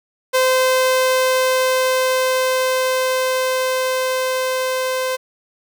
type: tone with level ramp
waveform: sawtooth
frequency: 516 Hz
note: C5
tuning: 24 cents flat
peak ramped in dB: -9 to -15 dBFS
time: 0.33-5.17 s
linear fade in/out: 20 ms
effects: none